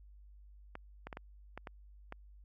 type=clicks; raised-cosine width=0.5 ms; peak=-28 dBFS; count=7; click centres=0.754 / 1.07 / 1.128 / 1.171 / 1.576 / 1.672 / 2.124 s; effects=added 50 Hz sine -54 dBFS peak until 2.44 s